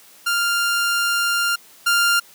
sawtooth tone pair in turn, 1396.9 / 1396.9 Hz, F6 / F6, 0 / 0 cents, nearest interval unison, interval 0 cents, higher neither, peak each -14 / -11 dBFS, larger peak second, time 0.26-1.56 / 1.86-2.2 s, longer first, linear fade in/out 10 ms, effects white hiss -48 dBFS RMS until 2.34 s + high-pass 150 Hz 12 dB/octave

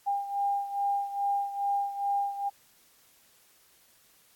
sine beating tone pair, 802 / 804.4 Hz, G5 / G5, +39 / +44 cents, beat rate 2.4 Hz, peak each -28 / -33 dBFS, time 0.06-2.5 s, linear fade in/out 20 ms, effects white hiss -62 dBFS RMS until 4.35 s + AAC 64 kbps

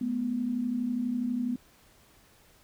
sine tone pair together, 214.7 / 246.9 Hz, A3 / B3, -42 / 0 cents, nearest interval major second, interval 242 cents, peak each -34 / -28 dBFS, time 0.01-1.56 s, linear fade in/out 5 ms, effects pink hiss -60 dBFS RMS until 2.63 s

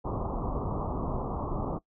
pink low-pass noise, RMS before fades -32 dBFS, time 0.04-1.79 s, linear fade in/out 20 ms, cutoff 1200 Hz, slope 96 dB/octave, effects noise-tail reverb RT60 0.1 s tail -21 dB re dry

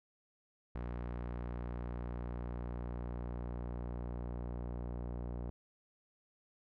sawtooth tone with low-pass filter sweep, 60 Hz, B1, 49 cents flat, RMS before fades -41 dBFS, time 0.75-5.5 s, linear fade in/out 0 ms, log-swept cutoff 1600 to 770 Hz, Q 0.82, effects none

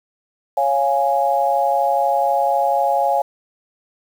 sine chord, Db major, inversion none, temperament equal, 554.4 / 698.5 / 830.6 Hz, Db5 / F5 / Ab5, 0 / 0 / 0 cents, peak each -20 / -19 / -18 dBFS, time 0.57-3.22 s, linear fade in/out 5 ms, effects 7-bit

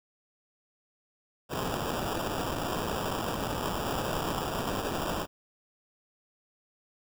blue noise with sample-and-hold, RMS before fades -32 dBFS, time 1.49-5.27 s, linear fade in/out 50 ms, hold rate 2100 Hz, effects none

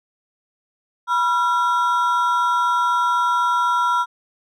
triangle ring-modulated tone, 1172 Hz, D6, 4 cents flat, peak -11 dBFS, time 1.07-4.06 s, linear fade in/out 50 ms, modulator 196 Hz, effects none

